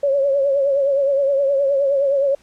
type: tone with vibrato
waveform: sine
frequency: 554.4 Hz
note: C#5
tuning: in tune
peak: -14 dBFS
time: 0.03-2.35 s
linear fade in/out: 5 ms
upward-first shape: triangle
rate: 9.6 Hz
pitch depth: 69 cents each way
effects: pink hiss -55 dBFS RMS until 2.42 s + low-pass 9000 Hz 12 dB/octave